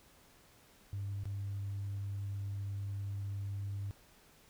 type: tone with dropouts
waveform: sine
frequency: 99.7 Hz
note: G2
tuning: 30 cents sharp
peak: -35 dBFS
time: 0.93-3.91 s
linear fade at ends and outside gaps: 0 ms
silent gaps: 1.236-1.255 s
effects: tanh soft clip ceiling -33 dBFS + pink hiss -63 dBFS RMS until 4.49 s